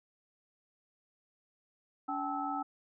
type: tone cluster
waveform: sine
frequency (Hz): 284.8 / 775 / 860 / 1303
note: C#4 / G5 / A5 / E6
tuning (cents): +47 / -20 / -40 / -20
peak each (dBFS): -39 / -37 / -40 / -38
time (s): 2.08-2.63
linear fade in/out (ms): 10
effects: none